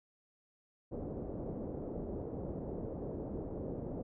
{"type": "low-pass noise", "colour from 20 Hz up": "white", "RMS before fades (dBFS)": -41, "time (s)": [0.91, 4.03], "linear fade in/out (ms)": 20, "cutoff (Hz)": 510, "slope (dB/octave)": 24, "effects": []}